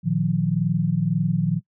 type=chord; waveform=sine; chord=Bb suspended fourth; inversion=none; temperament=equal with one note detuned; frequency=116.54 / 155.56 / 177.56 Hz; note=Bb2 / Eb3 / F3; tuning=0 / 0 / +29 cents; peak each=-27 / -22 / -22 dBFS; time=0.03-1.61 s; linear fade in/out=50 ms; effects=noise-tail reverb RT60 0.1 s tail -24 dB re dry